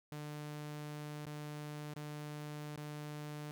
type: tone with dropouts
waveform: sawtooth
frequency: 149.2 Hz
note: D3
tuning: 28 cents sharp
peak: -39 dBFS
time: 0.12-3.51 s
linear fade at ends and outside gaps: 0 ms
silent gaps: 1.255-1.266 / 1.938-1.962 / 2.761-2.776 s
effects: none